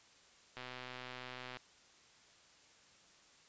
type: click train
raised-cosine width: 0.3 ms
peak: -30 dBFS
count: 127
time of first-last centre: 0.57-1.57 s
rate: 126 Hz
effects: white hiss -64 dBFS RMS until 3.48 s + resampled to 16000 Hz